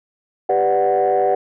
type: chord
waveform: sine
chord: G major seventh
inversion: none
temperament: equal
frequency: 392 / 493.9 / 587.3 / 740 Hz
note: G4 / B4 / D5 / F#5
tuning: 0 / 0 / 0 / 0 cents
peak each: -19 / -19 / -20 / -16 dBFS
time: 0.49-1.35 s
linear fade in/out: 5 ms
effects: tanh soft clip ceiling -8 dBFS